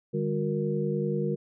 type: tone cluster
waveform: sine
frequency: 150.1 / 200.4 / 363.4 / 465.7 Hz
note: D3 / G3 / F#4 / A#4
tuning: +38 / +38 / -31 / -2 cents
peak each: -30 / -31 / -32 / -31 dBFS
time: 0.13-1.36 s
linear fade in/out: 20 ms
effects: none